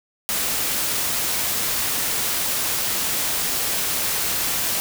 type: noise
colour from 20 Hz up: white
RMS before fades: -23 dBFS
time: 0.29-4.8 s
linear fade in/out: 0 ms
effects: none